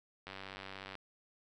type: click train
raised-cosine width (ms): 0.3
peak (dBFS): -29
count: 67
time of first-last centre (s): 0.27-0.953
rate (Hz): 96.6
effects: none

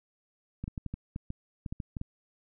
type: clicks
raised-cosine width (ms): 5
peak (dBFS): -23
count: 12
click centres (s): 0.64 / 0.679 / 0.778 / 0.863 / 0.94 / 1.161 / 1.304 / 1.662 / 1.725 / 1.802 / 1.968 / 2.014
effects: none

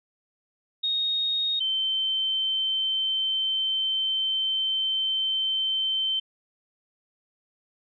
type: tone pair in turn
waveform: sine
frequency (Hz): 3729 / 3096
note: A#7 / G7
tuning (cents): 0 / -22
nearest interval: minor third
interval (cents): 322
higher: first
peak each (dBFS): -23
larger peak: neither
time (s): 0.83-1.6 / 1.6-6.2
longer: second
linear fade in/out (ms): 10
effects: none

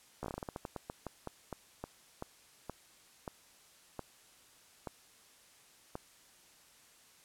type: slowing click train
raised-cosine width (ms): 1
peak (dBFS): -25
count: 23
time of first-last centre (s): 0.23-5.954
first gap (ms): 14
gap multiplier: 1.23
effects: white hiss -62 dBFS RMS until 7.24 s + low-pass 11000 Hz 12 dB/octave

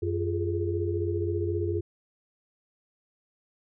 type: tone cluster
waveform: sine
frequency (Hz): 91.9 / 345.7 / 409.7 / 424.6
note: F#2 / F4 / G#4 / G#4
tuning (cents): -11 / -18 / -24 / +38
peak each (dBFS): -29 / -30 / -33 / -37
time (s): 0.02-1.81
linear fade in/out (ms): 10
effects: none

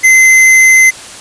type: tone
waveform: square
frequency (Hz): 2059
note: C7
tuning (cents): -28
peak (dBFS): -3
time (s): 0.03-0.91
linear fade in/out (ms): 20
effects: white hiss -29 dBFS RMS until 1.2 s + resampled to 22050 Hz

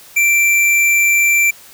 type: tone with hard clipping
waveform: sine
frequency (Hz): 2349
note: D7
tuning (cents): 0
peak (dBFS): -11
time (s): 0.16-1.51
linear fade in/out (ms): 10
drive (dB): 16
effects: white hiss -41 dBFS RMS until 1.73 s

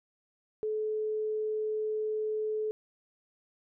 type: tone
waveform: sine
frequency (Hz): 430.8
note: A4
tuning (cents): -37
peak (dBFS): -29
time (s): 0.63-2.71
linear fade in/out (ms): 0
effects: none

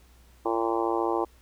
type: harmonic tone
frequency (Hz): 114.2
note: A#2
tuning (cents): -35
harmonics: 3 / 4 / 5 / 6 / 7 / 8 / 9 / 10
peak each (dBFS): -28 / -31 / -34 / -37 / -31 / -34 / -33 / -39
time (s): 0.45-1.25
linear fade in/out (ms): 10
effects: added 61 Hz sine -54 dBFS peak until 1.41 s + pink hiss -61 dBFS RMS until 1.41 s

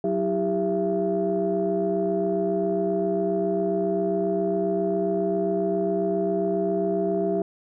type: tone cluster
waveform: sine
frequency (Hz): 185.7 / 329.5 / 396.9 / 671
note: F#3 / E4 / G4 / E5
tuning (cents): +7 / -1 / +22 / +31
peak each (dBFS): -28 / -28 / -24 / -27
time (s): 0.04-7.42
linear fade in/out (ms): 2
effects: tanh soft clip ceiling -13 dBFS

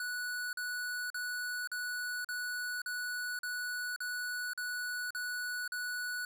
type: tone bursts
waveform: square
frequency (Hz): 1475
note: F#6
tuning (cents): -6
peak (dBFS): -36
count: 11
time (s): 0-6.25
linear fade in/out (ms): 2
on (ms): 530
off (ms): 42
effects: none

